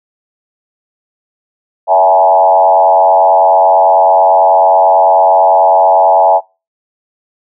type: tone with frequency modulation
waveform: sine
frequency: 754 Hz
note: F#5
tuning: 32 cents sharp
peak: -4 dBFS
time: 1.87-6.41 s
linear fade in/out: 50 ms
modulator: 89.1 Hz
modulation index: 1.7
effects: noise-tail reverb RT60 0.3 s tail -26 dB re dry